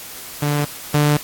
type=tone pair in turn; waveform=sawtooth; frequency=146.4 / 147.84 Hz; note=D3 / D3; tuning=-5 / +12 cents; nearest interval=unison; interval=17 cents; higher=second; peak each=-13 / -9 dBFS; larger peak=second; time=0.42-0.65 / 0.94-1.17 s; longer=neither; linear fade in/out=5 ms; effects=white hiss -34 dBFS RMS until 1.23 s + AAC 64 kbps